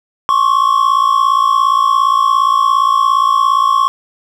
triangle tone pair together, 1070.7 / 1128 Hz, C6 / C#6, +40 / +30 cents, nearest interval minor second, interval 90 cents, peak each -10 dBFS, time 0.29-3.88 s, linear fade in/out 0 ms, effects none

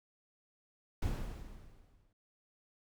brown noise with exponential decay, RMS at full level -32 dBFS, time 1.02-2.13 s, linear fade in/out 5 ms, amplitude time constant 240 ms, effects none

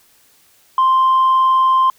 sine tone, 1046.5 Hz, C6, in tune, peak -8 dBFS, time 0.78-1.9 s, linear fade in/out 2 ms, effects tanh soft clip ceiling -8 dBFS + white hiss -53 dBFS RMS until 1.98 s

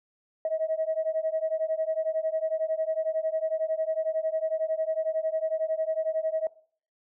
sine beating tone pair, 632 / 643 Hz, D#5 / E5, +27 / -43 cents, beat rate 11 Hz, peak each -28 / -28 dBFS, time 0.45-6.47 s, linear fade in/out 2 ms, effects noise-tail reverb RT60 0.5 s tail -20 dB re dry + tanh soft clip ceiling -18 dBFS

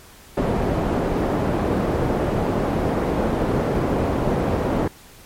white low-pass noise, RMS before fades -21 dBFS, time 0.37-4.88 s, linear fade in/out 5 ms, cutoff 510 Hz, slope 12 dB/octave, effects pink hiss -46 dBFS RMS until 5.25 s + MP3 64 kbps

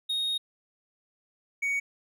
triangle tone pair in turn, 3729 / 2240 Hz, A#7 / C#7, 0 / +18 cents, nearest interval major sixth, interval 882 cents, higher first, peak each -25 / -24 dBFS, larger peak second, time 0.09-0.38 / 1.62-1.8 s, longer first, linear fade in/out 10 ms, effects none

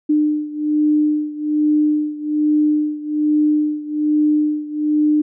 sine beating tone pair, 300.9 / 302.1 Hz, D4 / D4, +42 / +49 cents, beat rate 1.2 Hz, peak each -16 / -19 dBFS, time 0.09-5.22 s, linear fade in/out 10 ms, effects none

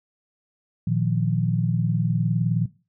sine chord, Bb suspended fourth, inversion none, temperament just, 116.54 / 155.39 / 174.81 Hz, Bb2 / Eb3 / F3, 0 / -2 / +2 cents, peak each -24 dBFS, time 0.87-2.66 s, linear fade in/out 5 ms, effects noise-tail reverb RT60 0.3 s tail -17 dB re dry

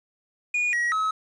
triangle tone with pitch steps, 2447 / 1907 / 1284 Hz, D#7 / A#6 / E6, -29 / +39 / -46 cents, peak -20 dBFS, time 0.54-1.11 s, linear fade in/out 5 ms, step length 190 ms, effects resampled to 22050 Hz + 9-bit

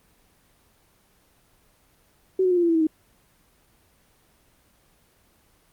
sine tone with pitch steps, 376.6 / 366.9 / 357.5 / 348.3 / 339.4 / 330.7 / 322.2 / 313.9 Hz, F#4 / F#4 / F4 / F4 / F4 / E4 / E4 / D#4, +31 / -15 / +41 / -5 / -49 / +6 / -39 / +15 cents, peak -17 dBFS, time 2.39-2.87 s, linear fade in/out 5 ms, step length 60 ms, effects pink hiss -61 dBFS RMS until 5.72 s + Opus 24 kbps

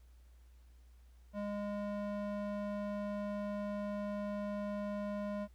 square tone with band-pass filter, 205.1 Hz, G#3, 21 cents flat, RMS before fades -39 dBFS, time 1.33-5.48 s, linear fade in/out 50 ms, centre 520 Hz, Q 1.1, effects added 60 Hz sine -57 dBFS peak until 5.54 s + pink hiss -74 dBFS RMS until 5.54 s

